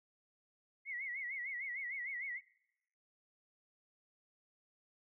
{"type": "tone with vibrato", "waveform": "sine", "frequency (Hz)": 2061, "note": "C7", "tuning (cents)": -27, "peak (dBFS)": -39, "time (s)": [0.85, 2.41], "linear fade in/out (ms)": 50, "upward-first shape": "sine", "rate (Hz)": 6.6, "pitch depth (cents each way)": 130, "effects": ["noise-tail reverb RT60 0.9 s tail -23 dB re dry"]}